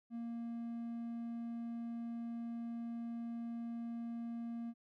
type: tone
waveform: triangle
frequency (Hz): 233.1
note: A#3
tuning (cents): 0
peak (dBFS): -38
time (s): 0.1-4.74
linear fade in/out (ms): 50
effects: none